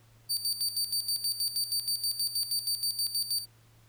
sawtooth tone with tremolo, 4610 Hz, D8, 33 cents flat, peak -24 dBFS, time 0.29-3.46 s, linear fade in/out 20 ms, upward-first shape square, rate 6.3 Hz, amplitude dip 70%, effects added 113 Hz sine -58 dBFS peak until 3.88 s + pink hiss -64 dBFS RMS until 3.88 s

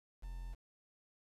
triangle tone with quantisation, 43.56 Hz, F1, 4 cents flat, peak -40 dBFS, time 0.22-0.55 s, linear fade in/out 20 ms, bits 10, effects resampled to 32000 Hz

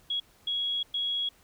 sine tone bursts at uneven times, 3325 Hz, G#7, 1 cent sharp, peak -27 dBFS, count 3, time 0.1-0.2 / 0.47-0.83 / 0.94-1.29 s, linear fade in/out 5 ms, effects pink hiss -61 dBFS RMS until 1.43 s

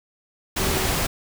sine tone in noise, 382.8 Hz, G4, 41 cents flat, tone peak -30 dBFS, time 0.6-0.87 s, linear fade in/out 10 ms, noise pink, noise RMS -23 dBFS, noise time 0.56-1.07 s, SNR -10 dB, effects none

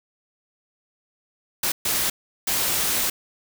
white noise bursts at uneven times, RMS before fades -23 dBFS, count 3, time 1.63-1.72 / 1.85-2.1 / 2.47-3.1 s, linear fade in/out 5 ms, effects none

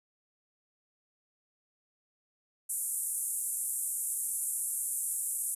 pink band-pass noise, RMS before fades -34 dBFS, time 2.69-5.55 s, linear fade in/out 10 ms, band 8300 to 12000 Hz, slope 48 dB/octave, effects resampled to 32000 Hz

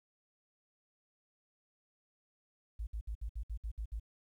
sine tone bursts, 54.3 Hz, A1, 22 cents flat, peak -36 dBFS, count 9, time 2.79-3.998 s, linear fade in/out 10 ms, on 80 ms, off 61 ms, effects 12-bit

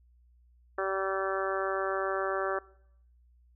harmonic tone, 192.6 Hz, G3, 30 cents flat, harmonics 2 / 3 / 4 / 5 / 6 / 7 / 8 / 9, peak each -33 / -34 / -38 / -44 / -36 / -38 / -39 / -41 dBFS, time 0.78-2.59 s, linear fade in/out 5 ms, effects noise-tail reverb RT60 0.7 s tail -21 dB re dry + added 60 Hz sine -59 dBFS peak until 3.55 s

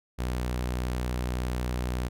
sawtooth tone with vibrato, 61.74 Hz, B1, in tune, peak -24 dBFS, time 0.18-2.09 s, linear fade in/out 20 ms, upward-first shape triangle, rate 12 Hz, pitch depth 17 cents each way, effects none

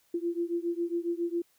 sine beating tone pair, 339.4 / 346.7 Hz, F4 / F4, -49 / -13 cents, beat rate 7.3 Hz, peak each -31 / -32 dBFS, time 0.14-1.42 s, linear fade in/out 5 ms, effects white hiss -68 dBFS RMS until 1.58 s

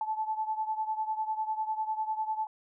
sine beating tone pair, 868 / 878 Hz, A5 / A5, -24 / -4 cents, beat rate 10 Hz, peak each -31 / -35 dBFS, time 0.01-2.47 s, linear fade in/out 2 ms, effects none

